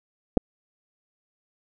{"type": "clicks", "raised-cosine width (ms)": 2, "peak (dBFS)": -6, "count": 2, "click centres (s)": [0.371, 0.375], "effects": []}